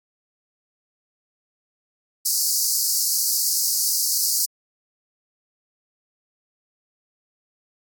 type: high-pass noise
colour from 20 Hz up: pink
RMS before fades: -21 dBFS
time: 2.25-4.46 s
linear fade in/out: 10 ms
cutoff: 4500 Hz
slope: 96 dB/octave
effects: AAC 64 kbps